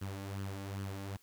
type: tone with flanger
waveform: sawtooth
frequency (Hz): 98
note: G2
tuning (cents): 0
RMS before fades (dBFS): -41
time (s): 0.01-1.17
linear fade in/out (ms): 10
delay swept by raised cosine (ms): 0.64 to 3.64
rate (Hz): 2.5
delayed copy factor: +0.6
effects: white hiss -67 dBFS RMS until 1.22 s